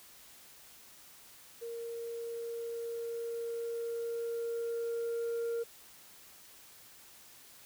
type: tone with level ramp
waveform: sine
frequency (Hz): 465.4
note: A#4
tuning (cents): -3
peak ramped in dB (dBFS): -38 to -29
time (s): 1.61-5.64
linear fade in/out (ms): 20
effects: tanh soft clip ceiling -31 dBFS + white hiss -56 dBFS RMS until 7.65 s